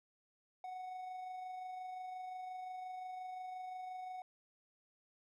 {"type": "tone with amplitude modulation", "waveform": "triangle", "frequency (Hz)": 740, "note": "F#5", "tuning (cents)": 0, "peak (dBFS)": -40, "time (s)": [0.64, 4.22], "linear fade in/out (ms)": 2, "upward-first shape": "sine", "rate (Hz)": 25.7, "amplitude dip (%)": 30, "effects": []}